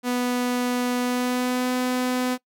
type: tone with pitch glide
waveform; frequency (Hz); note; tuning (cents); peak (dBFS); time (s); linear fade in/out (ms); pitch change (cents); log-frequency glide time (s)
sawtooth; 246.9 to 251.8; B3 to B3; 0 to +34; -18; 0.03-2.38; 50; +34; 1.01-1.72
effects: noise-tail reverb RT60 0.1 s tail -21 dB re dry